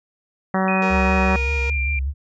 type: harmonic tone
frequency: 189.4 Hz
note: F#3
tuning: 41 cents sharp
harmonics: 1 / 2 / 3 / 4 / 5 / 6 / 7 / 8 / 9 / 10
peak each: -20 / -28 / -26 / -25 / -28 / -29 / -30 / -33 / -33 / -32 dBFS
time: 0.54-1.36 s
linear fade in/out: 2 ms
type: tone with pitch glide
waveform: sine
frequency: 2489 to 2374 Hz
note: D#7 to D7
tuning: 0 to +18 cents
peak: -23 dBFS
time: 0.68-1.99 s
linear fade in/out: 2 ms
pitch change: -82 cents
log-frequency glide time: 1.22-1.8 s
type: tone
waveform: sawtooth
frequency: 469.2 Hz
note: A#4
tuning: 11 cents sharp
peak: -25 dBFS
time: 0.82-1.7 s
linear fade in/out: 2 ms
type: tone with vibrato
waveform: sine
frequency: 69.3 Hz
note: C#2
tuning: in tune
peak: -20 dBFS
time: 0.89-2.14 s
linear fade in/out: 50 ms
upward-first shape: square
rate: 5.1 Hz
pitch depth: 65 cents each way
effects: resampled to 16000 Hz